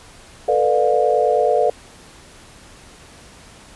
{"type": "chord", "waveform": "sine", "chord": "B half-diminished seventh", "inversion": "third", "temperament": "just", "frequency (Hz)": [444.5, 493.9, 592.7, 711.2], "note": ["A4", "B4", "D5", "F5"], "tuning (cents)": [18, 0, 16, 31], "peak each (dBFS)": -19, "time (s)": [0.48, 1.7], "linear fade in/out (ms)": 5, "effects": ["pink hiss -44 dBFS RMS until 3.75 s", "resampled to 24000 Hz"]}